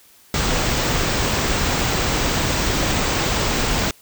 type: band-stop noise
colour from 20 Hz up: pink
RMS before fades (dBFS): -20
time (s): 0.34-3.91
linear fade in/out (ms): 2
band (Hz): 8300 to 15000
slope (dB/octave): 96
effects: white hiss -51 dBFS RMS until 4.01 s